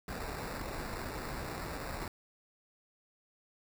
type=noise with sample-and-hold; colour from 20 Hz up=pink; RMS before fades=-40 dBFS; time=0.08-2.08 s; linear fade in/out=2 ms; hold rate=3150 Hz; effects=none